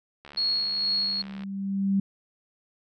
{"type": "click train", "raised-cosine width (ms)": 0.3, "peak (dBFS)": -28, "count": 86, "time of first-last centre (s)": [0.25, 1.435], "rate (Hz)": 71.7}
{"type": "tone with exponential growth", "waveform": "sine", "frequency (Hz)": 196, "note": "G3", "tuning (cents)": 0, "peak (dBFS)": -19, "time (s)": [0.34, 2], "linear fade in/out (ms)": 5, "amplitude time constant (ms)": 360}
{"type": "tone with tremolo", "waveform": "sine", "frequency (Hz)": 4319, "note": "C#8", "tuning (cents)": -46, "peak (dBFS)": -22, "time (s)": [0.37, 1.22], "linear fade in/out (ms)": 5, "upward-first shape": "sine", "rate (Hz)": 2.2, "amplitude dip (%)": 35}
{"effects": []}